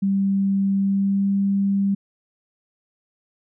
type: tone with pitch glide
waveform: sine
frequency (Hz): 196 to 197.71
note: G3 to G3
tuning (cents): 0 to +15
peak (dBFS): -17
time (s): 0.02-1.95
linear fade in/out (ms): 10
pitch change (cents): +15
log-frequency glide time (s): 0.76-1.3
effects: none